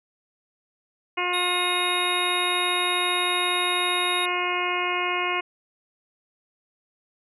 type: harmonic tone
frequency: 357.5 Hz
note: F4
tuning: 41 cents sharp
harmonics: 1 / 2 / 3 / 4 / 5 / 6 / 7 / 8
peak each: -31 / -32 / -28 / -35 / -38 / -29 / -31 / -33 dBFS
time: 1.17-5.41 s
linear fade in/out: 10 ms
type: tone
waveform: square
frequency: 3736 Hz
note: A#7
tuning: 3 cents sharp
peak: -27 dBFS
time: 1.33-4.26 s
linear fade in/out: 10 ms
effects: resampled to 32000 Hz